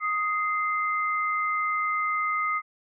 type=tone pair together; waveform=sine; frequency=1249 / 2082 Hz; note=D#6 / C7; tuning=+6 / -9 cents; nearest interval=major sixth; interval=885 cents; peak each=-25 / -29 dBFS; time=0-2.62 s; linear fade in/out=50 ms; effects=none